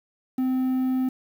triangle tone with quantisation, 258.2 Hz, C4, 23 cents flat, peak -19 dBFS, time 0.38-1.09 s, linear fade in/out 5 ms, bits 8, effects none

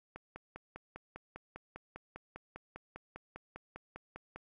click train, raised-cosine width 0.5 ms, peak -30 dBFS, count 22, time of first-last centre 0.16-4.36 s, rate 5 Hz, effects none

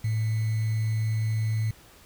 sine tone with sample-and-hold, 110 Hz, A2, in tune, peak -23 dBFS, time 0.04-1.71 s, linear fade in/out 5 ms, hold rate 2100 Hz, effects pink hiss -53 dBFS RMS until 2.05 s

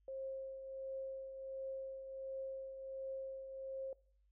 sine tone with tremolo, 534 Hz, C5, 35 cents sharp, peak -40 dBFS, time 0.08-3.93 s, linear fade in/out 2 ms, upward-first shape triangle, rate 1.4 Hz, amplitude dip 55%, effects noise-tail reverb RT60 0.5 s tail -22 dB re dry + added 50 Hz sine -70 dBFS peak until 4.31 s

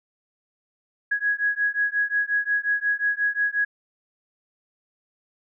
sine beating tone pair, 1661.2 / 1666.8 Hz, G#6 / G#6, 0 / +6 cents, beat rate 5.6 Hz, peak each -24 dBFS, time 1.11-3.65 s, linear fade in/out 10 ms, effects none

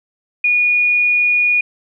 sine tone, 2449 Hz, D#7, 28 cents flat, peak -11 dBFS, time 0.44-1.61 s, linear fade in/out 5 ms, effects none

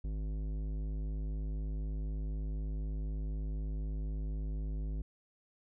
sine tone with tanh clipping, 52 Hz, G#1, 3 cents sharp, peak -36 dBFS, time 0.04-5.02 s, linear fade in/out 5 ms, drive 14 dB, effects none

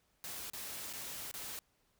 white noise with dropouts, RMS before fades -44 dBFS, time 0.24-1.59 s, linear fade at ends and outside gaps 0 ms, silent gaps 0.5-0.534 / 0.928-0.935 / 1.313-1.34 s, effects pink hiss -75 dBFS RMS until 1.99 s

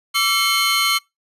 45% pulse tone cluster, 1154 / 1342 / 2176 / 3069 / 4202 Hz, D6 / E6 / C#7 / G7 / C8, -31 / +31 / -33 / -37 / +7 cents, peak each -23 / -25 / -21 / -21 / -21 dBFS, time 0.14-0.99 s, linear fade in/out 20 ms, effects noise-tail reverb RT60 0.2 s tail -25 dB re dry + resampled to 32000 Hz

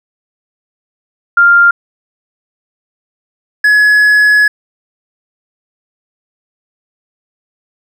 sine / triangle tone pair in turn, 1396.9 / 1691.3 Hz, F6 / G#6, 0 / +31 cents, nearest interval minor third, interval 331 cents, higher second, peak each -3 dBFS, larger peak neither, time 1.37-1.71 / 3.64-4.48 s, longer second, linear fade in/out 5 ms, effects none

